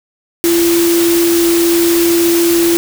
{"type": "tone in noise", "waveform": "sine", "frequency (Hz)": 340, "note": "F4", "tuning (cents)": -46, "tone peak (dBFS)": -9, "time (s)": [0.44, 2.77], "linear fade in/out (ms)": 0, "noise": "white", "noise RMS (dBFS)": -18, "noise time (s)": [0.44, 2.77], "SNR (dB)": 6, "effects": []}